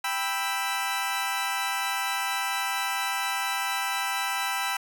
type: chord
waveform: 20% pulse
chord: E minor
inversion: first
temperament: equal with one note detuned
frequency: 788.1 / 987.8 / 1318.5 Hz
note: G5 / B5 / E6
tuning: +9 / 0 / 0 cents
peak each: -26 dBFS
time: 0.04-4.77 s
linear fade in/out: 5 ms
effects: none